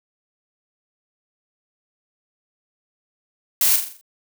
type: noise with echo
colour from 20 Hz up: blue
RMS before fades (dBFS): -17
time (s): 3.61-3.76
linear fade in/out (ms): 2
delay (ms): 42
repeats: 6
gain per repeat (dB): -6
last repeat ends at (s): 4.012
effects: none